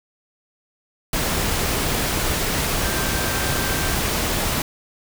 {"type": "tone in noise", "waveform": "sine", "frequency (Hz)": 1568, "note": "G6", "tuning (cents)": 0, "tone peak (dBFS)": -31, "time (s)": [2.84, 3.95], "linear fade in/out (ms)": 2, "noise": "pink", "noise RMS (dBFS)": -22, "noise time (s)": [1.13, 4.62], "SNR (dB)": -12, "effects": []}